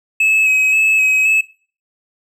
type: tone with vibrato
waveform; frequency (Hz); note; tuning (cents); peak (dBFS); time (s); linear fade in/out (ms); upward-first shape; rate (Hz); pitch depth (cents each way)
triangle; 2570; E7; -45; -9; 0.2-1.41; 5; square; 1.9; 18
effects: noise-tail reverb RT60 0.4 s tail -18 dB re dry